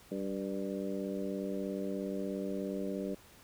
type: harmonic tone with a mistuned harmonic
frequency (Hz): 96.9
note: G2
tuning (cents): -20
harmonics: 2 / 3 / 4 / 5 / 6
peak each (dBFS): -38 / -40 / -41 / -42 / -43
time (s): 0.11-3.15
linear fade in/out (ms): 10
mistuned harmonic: 6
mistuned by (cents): +34
effects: pink hiss -58 dBFS RMS until 3.43 s